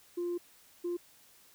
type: tone bursts at uneven times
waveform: sine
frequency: 349.2 Hz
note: F4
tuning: in tune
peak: -30 dBFS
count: 2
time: 0.17-0.38 / 0.84-0.97 s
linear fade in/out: 10 ms
effects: tanh soft clip ceiling -29 dBFS + white hiss -61 dBFS RMS until 1.54 s